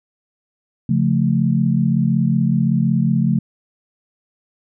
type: chord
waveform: sine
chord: Db augmented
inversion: none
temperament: equal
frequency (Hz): 138.59 / 174.61 / 220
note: Db3 / F3 / A3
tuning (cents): 0 / 0 / 0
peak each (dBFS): -18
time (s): 0.89-3.39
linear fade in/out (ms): 5
effects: none

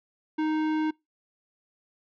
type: tone with tanh clipping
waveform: sine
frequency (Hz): 310.9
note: D#4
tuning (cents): -1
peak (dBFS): -26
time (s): 0.38-0.91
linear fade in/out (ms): 10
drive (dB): 16
effects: noise-tail reverb RT60 0.2 s tail -25 dB re dry

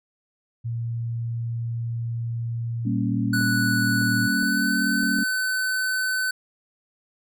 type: tone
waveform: sine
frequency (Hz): 116.54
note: A#2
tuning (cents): 0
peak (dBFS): -25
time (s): 0.64-4.28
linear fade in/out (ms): 20
type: chord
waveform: sine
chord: G diminished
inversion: none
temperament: equal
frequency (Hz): 196 / 233.1 / 277.2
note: G3 / Bb3 / Db4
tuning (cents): 0 / 0 / 0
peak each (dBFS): -27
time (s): 2.85-5.24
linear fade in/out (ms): 10
type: tone with pitch glide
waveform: square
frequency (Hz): 1480 to 1515.5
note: F#6 to F#6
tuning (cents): 0 to +41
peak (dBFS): -23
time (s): 3.33-6.31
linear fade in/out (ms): 5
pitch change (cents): +41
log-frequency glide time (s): 4.21-4.79
type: clicks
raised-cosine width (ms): 2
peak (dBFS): -27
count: 5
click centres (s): 3.409 / 4.016 / 4.429 / 5.033 / 5.188
effects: none

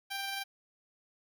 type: tone with amplitude modulation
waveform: 10% pulse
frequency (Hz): 787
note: G5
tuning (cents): +7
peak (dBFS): -26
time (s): 0.1-0.44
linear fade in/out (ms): 20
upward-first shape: sine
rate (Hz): 22.4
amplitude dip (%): 25
effects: none

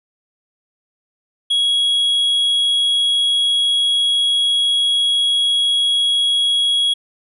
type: tone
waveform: triangle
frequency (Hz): 3322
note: G#7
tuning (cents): 0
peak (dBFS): -12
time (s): 1.5-6.94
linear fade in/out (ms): 10
effects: resampled to 32000 Hz

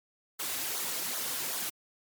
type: noise with flanger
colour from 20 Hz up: white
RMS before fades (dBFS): -34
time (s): 0.39-1.7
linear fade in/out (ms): 10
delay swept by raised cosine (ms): 0.37 to 5.37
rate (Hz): 2.6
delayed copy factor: -0.7
effects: high-pass 150 Hz 12 dB/octave + MP3 96 kbps

